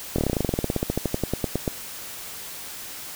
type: slowing click train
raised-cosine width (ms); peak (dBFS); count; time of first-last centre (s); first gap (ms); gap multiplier
2; -9; 26; 0.16-1.678; 24; 1.07
effects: white hiss -37 dBFS RMS until 3.15 s